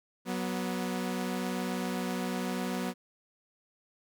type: tone pair together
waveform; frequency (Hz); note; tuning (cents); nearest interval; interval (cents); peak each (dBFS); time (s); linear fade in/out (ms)
sawtooth; 185.4 / 244.6; F#3 / B3; +4 / -16; perfect fourth; 480; -30 / -30; 0.25-2.94; 50
effects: none